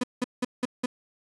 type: tone bursts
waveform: 35% pulse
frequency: 248.6 Hz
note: B3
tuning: 12 cents sharp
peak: -22 dBFS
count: 5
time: 0.01-0.86 s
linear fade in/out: 5 ms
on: 26 ms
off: 180 ms
effects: resampled to 24000 Hz + 8-bit